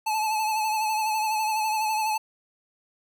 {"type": "tone with vibrato", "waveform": "square", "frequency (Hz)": 866, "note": "A5", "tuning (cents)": -28, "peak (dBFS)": -24, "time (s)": [0.06, 2.18], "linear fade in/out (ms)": 10, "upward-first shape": "sine", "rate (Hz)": 12, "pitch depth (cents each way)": 37, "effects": []}